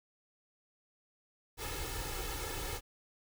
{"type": "noise with comb filter", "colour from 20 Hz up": "pink", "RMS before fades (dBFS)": -39, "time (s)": [1.57, 2.81], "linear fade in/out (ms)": 50, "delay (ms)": 2.3, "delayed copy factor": 0.85, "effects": []}